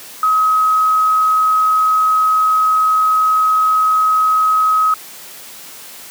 sine tone, 1271 Hz, D#6, 36 cents sharp, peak -10 dBFS, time 0.23-4.94 s, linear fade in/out 2 ms, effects white hiss -35 dBFS RMS until 6.1 s + high-pass 150 Hz 12 dB/octave

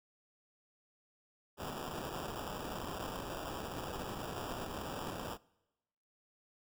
blue noise with sample-and-hold, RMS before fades -42 dBFS, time 1.57-5.38 s, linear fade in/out 50 ms, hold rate 2100 Hz, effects noise-tail reverb RT60 1.0 s tail -24 dB re dry

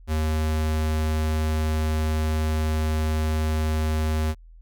square tone, 78 Hz, D#2, 5 cents sharp, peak -22 dBFS, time 0.07-4.35 s, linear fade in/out 50 ms, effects added 41 Hz sine -44 dBFS peak until 4.61 s

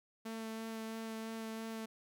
sawtooth tone with vibrato, 223.2 Hz, A3, 25 cents sharp, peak -37 dBFS, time 0.25-1.86 s, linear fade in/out 10 ms, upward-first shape sine, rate 3 Hz, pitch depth 11 cents each way, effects none

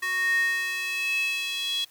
square tone with high-pass filter sweep, 370 Hz, F#4, in tune, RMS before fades -27 dBFS, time 0.02-1.85 s, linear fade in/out 10 ms, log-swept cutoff 1600 to 3400 Hz, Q 8.2, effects white hiss -57 dBFS RMS until 1.9 s

